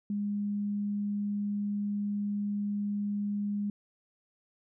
sine tone, 204.7 Hz, G#3, 25 cents flat, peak -29 dBFS, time 0.1-3.7 s, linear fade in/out 2 ms, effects none

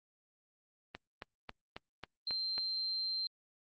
click train, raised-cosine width 0.3 ms, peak -26 dBFS, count 7, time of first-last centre 0.95-2.58 s, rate 3.68 Hz
sine tone, 4143 Hz, C8, 18 cents flat, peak -34 dBFS, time 2.27-3.27 s, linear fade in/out 2 ms
effects Opus 24 kbps

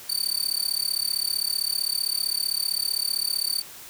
sawtooth tone with amplitude modulation, 4565 Hz, D8, 50 cents flat, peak -17 dBFS, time 0.09-3.62 s, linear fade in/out 10 ms, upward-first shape sine, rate 35.5 Hz, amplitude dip 100%, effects white hiss -43 dBFS RMS until 3.89 s

